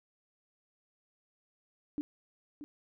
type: tone with echo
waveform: sine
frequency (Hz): 293.7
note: D4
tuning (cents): 0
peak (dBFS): -31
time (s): 1.98-2.01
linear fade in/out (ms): 0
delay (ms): 630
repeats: 1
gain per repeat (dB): -11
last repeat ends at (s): 2.64
effects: none